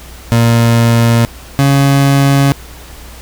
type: tone pair in turn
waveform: 30% pulse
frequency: 116.54 / 138.95 Hz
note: A#2 / C#3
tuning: 0 / +4 cents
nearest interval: minor third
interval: 304 cents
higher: second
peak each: -4 dBFS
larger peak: neither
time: 0.32-1.25 / 1.59-2.52 s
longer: neither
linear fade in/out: 0 ms
effects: added 60 Hz sine -33 dBFS peak until 3.21 s + pink hiss -35 dBFS RMS until 3.21 s